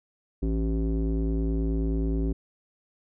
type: tone with low-pass filter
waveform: square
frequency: 54.7 Hz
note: A1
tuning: 9 cents flat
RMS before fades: -26 dBFS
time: 0.42-2.33 s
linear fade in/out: 10 ms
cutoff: 330 Hz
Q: 4.6
effects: none